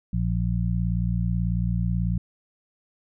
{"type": "harmonic tone", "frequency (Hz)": 58.27, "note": "A#1", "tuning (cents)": 0, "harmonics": [1, 2, 3], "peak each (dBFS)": [-26, -26, -26], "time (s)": [0.13, 2.18], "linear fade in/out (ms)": 5, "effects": []}